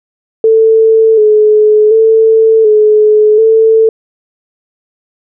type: tone with vibrato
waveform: sine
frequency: 435.3 Hz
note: A4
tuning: 19 cents flat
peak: -3 dBFS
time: 0.44-3.89 s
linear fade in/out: 2 ms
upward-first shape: square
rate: 0.68 Hz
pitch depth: 37 cents each way
effects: none